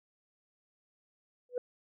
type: tone with exponential growth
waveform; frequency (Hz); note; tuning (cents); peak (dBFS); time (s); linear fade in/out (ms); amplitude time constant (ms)
sine; 493.9; B4; 0; -25; 1.49-1.58; 2; 18
effects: tanh soft clip ceiling -24 dBFS